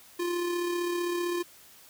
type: tone with amplitude modulation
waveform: square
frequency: 349.2 Hz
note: F4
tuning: in tune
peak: -27 dBFS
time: 0.19-1.43 s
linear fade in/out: 10 ms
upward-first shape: sine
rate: 35.5 Hz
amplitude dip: 35%
effects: white hiss -54 dBFS RMS until 1.89 s